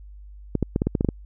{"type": "clicks", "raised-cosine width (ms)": 3, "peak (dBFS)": -8, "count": 9, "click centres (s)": [0.553, 0.627, 0.761, 0.819, 0.87, 0.952, 1.009, 1.047, 1.088], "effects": ["added 50 Hz sine -40 dBFS peak until 1.25 s"]}